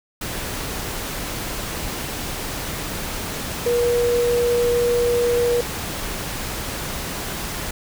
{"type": "tone in noise", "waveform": "sine", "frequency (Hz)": 479.7, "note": "A#4", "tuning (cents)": 50, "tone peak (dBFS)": -16, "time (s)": [3.66, 5.61], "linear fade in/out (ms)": 5, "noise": "pink", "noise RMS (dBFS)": -28, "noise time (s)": [0.21, 7.71], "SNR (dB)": 9, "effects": []}